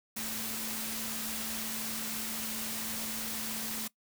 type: tone in noise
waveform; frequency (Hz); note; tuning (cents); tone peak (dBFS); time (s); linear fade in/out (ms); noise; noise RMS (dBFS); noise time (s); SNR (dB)
sine; 221.2; A3; +9; -43; 0.16-3.88; 10; white; -37; 0.16-3.88; -9
effects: noise-tail reverb RT60 0.1 s tail -20 dB re dry